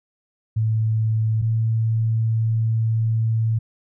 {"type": "tone pair in turn", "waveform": "sine", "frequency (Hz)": [110.4, 112.26], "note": ["A2", "A2"], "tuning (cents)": [6, 35], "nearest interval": "unison", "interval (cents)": 29, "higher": "second", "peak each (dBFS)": -17, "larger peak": "neither", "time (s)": [[0.56, 1.42], [1.42, 3.59]], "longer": "second", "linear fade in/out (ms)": 10, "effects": []}